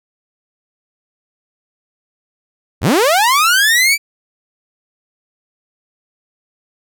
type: linear sweep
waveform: sawtooth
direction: up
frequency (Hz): 49 to 2349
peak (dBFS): -6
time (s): 2.81-3.98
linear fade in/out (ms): 50
effects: none